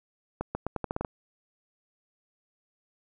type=accelerating click train; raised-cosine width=1 ms; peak=-16 dBFS; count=9; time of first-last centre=0.41-1.048 s; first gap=140 ms; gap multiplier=0.83; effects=none